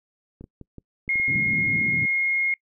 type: clicks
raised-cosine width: 3 ms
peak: -27 dBFS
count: 12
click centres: 0.41 / 0.441 / 0.613 / 0.783 / 1.079 / 1.157 / 1.199 / 1.281 / 1.356 / 1.471 / 1.535 / 1.665 s
type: tone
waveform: sine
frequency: 2148 Hz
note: C7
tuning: 45 cents sharp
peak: -20 dBFS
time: 1.09-2.54 s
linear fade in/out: 2 ms
type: band-pass noise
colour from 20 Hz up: pink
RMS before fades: -31 dBFS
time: 1.28-2.06 s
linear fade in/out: 10 ms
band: 120 to 260 Hz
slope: 24 dB/octave
effects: noise-tail reverb RT60 0.1 s tail -25 dB re dry